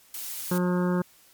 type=noise; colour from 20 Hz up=blue; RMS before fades=-35 dBFS; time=0.14-0.58 s; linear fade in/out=2 ms
type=harmonic tone; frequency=179.2 Hz; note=F3; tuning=45 cents sharp; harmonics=1 / 2 / 3 / 5 / 6 / 7 / 8 / 9; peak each=-23 / -29 / -33 / -37 / -39 / -40 / -41 / -42 dBFS; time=0.51-1.02 s; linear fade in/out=5 ms
effects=white hiss -57 dBFS RMS until 1.33 s + MP3 96 kbps